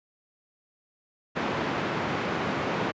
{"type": "band-pass noise", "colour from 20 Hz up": "pink", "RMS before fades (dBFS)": -29, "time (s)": [1.35, 2.92], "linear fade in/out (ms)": 20, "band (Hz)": [150, 2100], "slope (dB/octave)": 12, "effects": ["high-pass 80 Hz 12 dB/octave", "resampled to 16000 Hz"]}